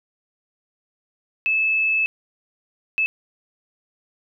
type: tone bursts at uneven times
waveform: sine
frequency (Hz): 2611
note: E7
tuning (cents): -17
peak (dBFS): -17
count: 2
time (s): 1.46-2.06 / 2.98-3.06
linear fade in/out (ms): 0
effects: none